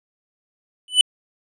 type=tone with exponential growth; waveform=square; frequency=2992 Hz; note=F#7; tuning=19 cents sharp; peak=-6 dBFS; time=0.88-1.01 s; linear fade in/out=1 ms; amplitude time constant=28 ms; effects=resampled to 22050 Hz